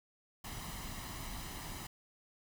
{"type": "noise with comb filter", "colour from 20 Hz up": "pink", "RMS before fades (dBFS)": -44, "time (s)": [0.44, 1.87], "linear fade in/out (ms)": 5, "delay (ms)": 1, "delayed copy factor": 0.55, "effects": []}